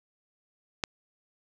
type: click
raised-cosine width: 0.2 ms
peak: -10 dBFS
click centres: 0.838 s
effects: none